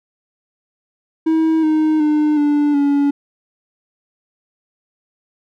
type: tone with pitch steps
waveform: triangle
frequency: 320.5 / 311 / 301.8 / 292.9 / 284.2 Hz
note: E4 / D#4 / D4 / D4 / C#4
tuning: -49 / -1 / +47 / -5 / +43 cents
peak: -10 dBFS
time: 1.26-3.11 s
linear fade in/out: 10 ms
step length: 370 ms
effects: none